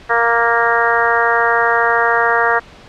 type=harmonic tone; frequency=233.1 Hz; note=A#3; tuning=in tune; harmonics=2 / 3 / 4 / 5 / 6 / 7 / 8; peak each=-19 / -19 / -19 / -19 / -19 / -19 / -19 dBFS; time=0.09-2.6 s; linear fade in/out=20 ms; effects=pink hiss -40 dBFS RMS until 2.88 s + low-pass 4000 Hz 12 dB/octave